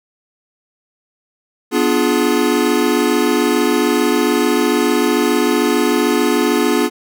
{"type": "chord", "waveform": "square", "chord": "B diminished seventh", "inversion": "none", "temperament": "equal with one note detuned", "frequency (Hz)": [246.9, 293.7, 349.2, 422.6], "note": ["B3", "D4", "F4", "Ab4"], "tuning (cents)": [0, 0, 0, 30], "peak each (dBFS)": -19, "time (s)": [1.71, 6.9], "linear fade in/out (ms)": 50, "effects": []}